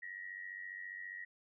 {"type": "tone with amplitude modulation", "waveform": "sine", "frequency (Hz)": 1904, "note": "A#6", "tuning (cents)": 36, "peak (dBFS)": -40, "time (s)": [0.02, 1.25], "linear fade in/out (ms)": 10, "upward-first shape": "sine", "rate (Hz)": 94.8, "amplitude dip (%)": 75, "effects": []}